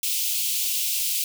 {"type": "high-pass noise", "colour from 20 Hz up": "white", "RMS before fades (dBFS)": -25, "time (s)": [0.03, 1.24], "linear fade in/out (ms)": 2, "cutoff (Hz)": 2500, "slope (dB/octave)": 48, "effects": []}